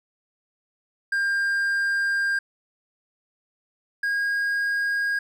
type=tone pair in turn; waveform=triangle; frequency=1600 / 1631.7 Hz; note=G6 / G#6; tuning=+35 / -31 cents; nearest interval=unison; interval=34 cents; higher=second; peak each=-19 / -20 dBFS; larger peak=first; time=1.12-2.39 / 4.03-5.19 s; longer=first; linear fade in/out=5 ms; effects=none